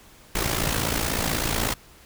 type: noise with amplitude modulation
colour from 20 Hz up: pink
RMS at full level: -22 dBFS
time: 0.35-1.74 s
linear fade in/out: 5 ms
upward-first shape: sine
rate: 56.2 Hz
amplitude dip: 70%
effects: pink hiss -51 dBFS RMS until 2.05 s